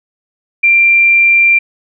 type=tone; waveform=sine; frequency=2370 Hz; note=D7; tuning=15 cents sharp; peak=-5 dBFS; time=0.63-1.59 s; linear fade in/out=10 ms; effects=none